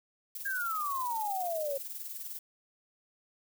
violet noise with tremolo, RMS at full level -39 dBFS, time 0.35-2.39 s, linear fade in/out 2 ms, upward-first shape sine, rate 20 Hz, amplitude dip 55%
sine exponential sweep, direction down, 1643 to 539 Hz, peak -31 dBFS, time 0.45-1.78 s, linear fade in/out 10 ms
effects none

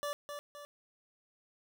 25% pulse tone with echo, 581 Hz, D5, 19 cents flat, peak -31 dBFS, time 0.03-0.13 s, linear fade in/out 0 ms, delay 260 ms, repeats 2, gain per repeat -6 dB, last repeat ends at 0.65 s, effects none

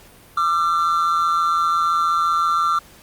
triangle tone pair together, 1188 / 1353.8 Hz, D6 / E6, +20 / +46 cents, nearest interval major second, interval 226 cents, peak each -17 dBFS, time 0.37-2.79 s, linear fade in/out 5 ms, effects pink hiss -47 dBFS RMS until 3.02 s + Opus 48 kbps

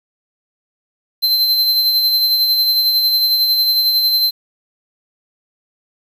square tone with tremolo, 4100 Hz, C8, 36 cents flat, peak -11 dBFS, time 1.22-4.31 s, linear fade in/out 20 ms, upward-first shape sine, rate 11 Hz, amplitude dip 35%, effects 7-bit

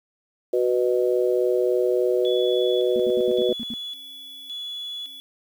harmonic tone, 123.47 Hz, B2, in tune, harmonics 3 / 4 / 5, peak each -21 / -22 / -27 dBFS, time 0.53-3.53 s, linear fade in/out 5 ms
sine tone with tremolo, 3413 Hz, G#7, 47 cents sharp, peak -30 dBFS, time 2.25-5.2 s, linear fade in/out 0 ms, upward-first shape square, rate 0.89 Hz, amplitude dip 60%
sine tone bursts, 233.1 Hz, A#3, in tune, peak -29 dBFS, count 8, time 2.96-3.738 s, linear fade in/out 0 ms, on 36 ms, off 70 ms
effects 8-bit

